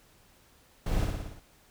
brown noise with echo, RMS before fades -28 dBFS, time 0.86-1.05 s, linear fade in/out 5 ms, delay 58 ms, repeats 6, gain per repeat -3 dB, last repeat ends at 1.398 s, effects pink hiss -61 dBFS RMS until 1.7 s

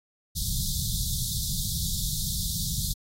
pink band-stop noise, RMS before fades -29 dBFS, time 0.35-2.94 s, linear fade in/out 20 ms, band 190 to 3500 Hz, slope 96 dB/octave, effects AAC 48 kbps

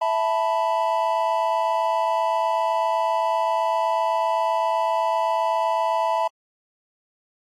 triangle chord, E suspended fourth, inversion none, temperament equal, 659.3 / 880 / 987.8 Hz, E5 / A5 / B5, 0 / 0 / 0 cents, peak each -22 dBFS, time 0.01-6.28 s, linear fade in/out 10 ms, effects AAC 48 kbps

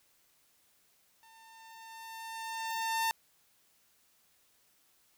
sawtooth tone with level ramp, 901 Hz, A5, 41 cents sharp, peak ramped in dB -54 to -24 dBFS, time 1.23-3.11 s, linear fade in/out 0 ms, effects white hiss -69 dBFS RMS until 5.17 s

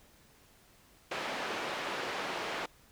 pink band-pass noise, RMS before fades -37 dBFS, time 1.11-2.66 s, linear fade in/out 5 ms, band 400 to 3200 Hz, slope 12 dB/octave, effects pink hiss -62 dBFS RMS until 2.91 s

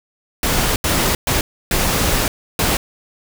pink noise bursts at uneven times, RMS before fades -17 dBFS, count 5, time 0.43-0.76 / 0.84-1.15 / 1.27-1.41 / 1.71-2.28 / 2.59-2.77 s, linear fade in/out 2 ms, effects none

